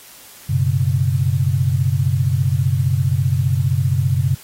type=chord; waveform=sine; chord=F# suspended fourth; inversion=none; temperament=equal with one note detuned; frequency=94.93 / 123.47 / 138.59 Hz; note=F#2 / B2 / C#3; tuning=+45 / 0 / 0 cents; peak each=-19 / -19 / -18 dBFS; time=0.49-4.35 s; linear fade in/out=10 ms; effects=white hiss -42 dBFS RMS until 4.43 s + AAC 48 kbps

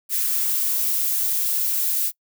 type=noise with high-pass filter sweep; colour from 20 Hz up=violet; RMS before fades=-22 dBFS; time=0.09-2.12 s; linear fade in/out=50 ms; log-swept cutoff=1600 to 220 Hz; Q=1.8; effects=noise-tail reverb RT60 0.1 s tail -24 dB re dry

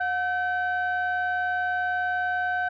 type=tone pair together; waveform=sine; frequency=724.4 / 1535 Hz; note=F#5 / G6; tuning=-37 / -37 cents; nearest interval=octave + minor second; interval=1300 cents; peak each=-25 / -25 dBFS; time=0-2.69 s; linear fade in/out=10 ms; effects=tanh soft clip ceiling -19 dBFS

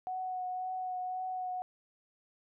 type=tone with vibrato; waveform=sine; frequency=739 Hz; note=F#5; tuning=2 cents flat; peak=-34 dBFS; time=0.07-1.62 s; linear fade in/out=0 ms; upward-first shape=triangle; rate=1.9 Hz; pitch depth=18 cents each way; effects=none

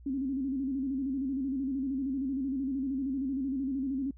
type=tone with vibrato; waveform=sine; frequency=268.8 Hz; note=C4; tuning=47 cents sharp; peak=-29 dBFS; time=0.06-4.11 s; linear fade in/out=5 ms; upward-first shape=square; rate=13 Hz; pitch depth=68 cents each way; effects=noise-tail reverb RT60 0.1 s tail -26 dB re dry + added 60 Hz sine -49 dBFS peak until 4.17 s

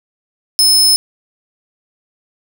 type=tone; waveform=sawtooth; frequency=5210 Hz; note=E8; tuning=21 cents flat; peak=-5 dBFS; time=0.59-0.96 s; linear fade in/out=0 ms; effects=none

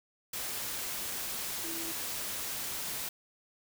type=tone in noise; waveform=sine; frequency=329.6 Hz; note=E4; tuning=in tune; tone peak=-42 dBFS; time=1.64-1.92 s; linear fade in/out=5 ms; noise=white; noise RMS=-37 dBFS; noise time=0.33-3.09 s; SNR=-8 dB; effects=none

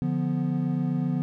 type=chord; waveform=triangle; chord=B diminished; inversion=first; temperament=equal; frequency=146.83 / 174.61 / 246.9 Hz; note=D3 / F3 / B3; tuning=0 / 0 / 0 cents; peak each=-26 dBFS; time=0.02-1.22 s; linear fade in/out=0 ms; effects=none

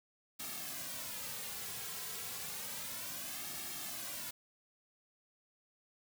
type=noise with flanger; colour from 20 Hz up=white; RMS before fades=-43 dBFS; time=0.39-4.31 s; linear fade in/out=10 ms; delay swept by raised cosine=2 to 3.4 ms; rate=0.31 Hz; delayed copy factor=-0.75; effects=none

